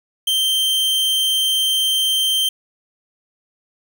45% pulse tone, 3136 Hz, G7, in tune, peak -15 dBFS, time 0.27-2.49 s, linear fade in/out 5 ms, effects none

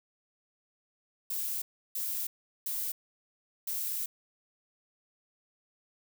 violet noise bursts at uneven times, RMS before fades -34 dBFS, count 4, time 1.3-1.62 / 1.95-2.27 / 2.66-2.92 / 3.67-4.06 s, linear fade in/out 5 ms, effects none

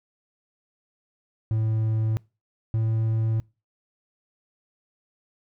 triangle tone pair in turn, 110.2 / 111.48 Hz, A2 / A2, +3 / +23 cents, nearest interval unison, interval 20 cents, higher second, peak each -19 dBFS, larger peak neither, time 1.51-2.17 / 2.74-3.4 s, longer neither, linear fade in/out 0 ms, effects noise-tail reverb RT60 0.3 s tail -25 dB re dry

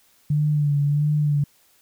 sine tone with vibrato, 146.83 Hz, D3, in tune, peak -17 dBFS, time 0.3-1.44 s, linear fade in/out 5 ms, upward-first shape sine, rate 1.5 Hz, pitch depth 41 cents each way, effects white hiss -59 dBFS RMS until 1.81 s

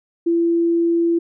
sine tone, 337.5 Hz, E4, 41 cents sharp, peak -14 dBFS, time 0.26-1.19 s, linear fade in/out 10 ms, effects none

